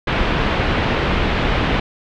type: low-pass noise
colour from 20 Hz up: pink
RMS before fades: -18 dBFS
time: 0.07-1.8 s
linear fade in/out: 5 ms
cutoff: 3300 Hz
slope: 24 dB/octave
effects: none